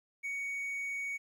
triangle tone, 2237 Hz, C#7, 15 cents sharp, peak -33 dBFS, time 0.23-1.18 s, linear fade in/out 20 ms, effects 12-bit

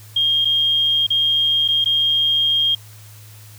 sine tone with dropouts, 3227 Hz, G7, 50 cents sharp, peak -14 dBFS, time 0.16-2.75 s, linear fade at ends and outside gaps 5 ms, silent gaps 0.448-0.453 / 1.067-1.103 / 1.679-1.685 / 1.844-1.858 s, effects added 106 Hz sine -40 dBFS peak until 3.58 s + white hiss -46 dBFS RMS until 3.58 s

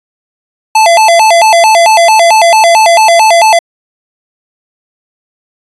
square tone with vibrato, 770 Hz, G5, 31 cents flat, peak -3 dBFS, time 0.75-3.59 s, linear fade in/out 5 ms, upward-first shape square, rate 4.5 Hz, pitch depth 220 cents each way, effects resampled to 24000 Hz

